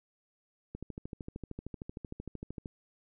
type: click train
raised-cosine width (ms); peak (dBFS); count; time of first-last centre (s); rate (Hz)
3; -27; 26; 0.75-2.658; 13.1
effects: none